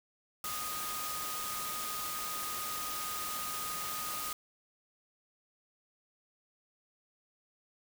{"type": "tone in noise", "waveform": "sine", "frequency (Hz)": 1240, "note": "D#6", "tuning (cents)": -6, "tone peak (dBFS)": -40, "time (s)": [0.44, 4.33], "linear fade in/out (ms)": 2, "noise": "white", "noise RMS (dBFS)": -39, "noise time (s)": [0.44, 4.33], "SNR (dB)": -4, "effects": []}